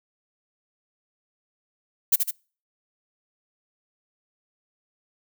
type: noise with echo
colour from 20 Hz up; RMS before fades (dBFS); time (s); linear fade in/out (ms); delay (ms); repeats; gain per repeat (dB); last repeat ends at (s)
violet; -17; 2.12-2.16; 10; 76; 2; -5; 2.312
effects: noise-tail reverb RT60 0.4 s tail -26 dB re dry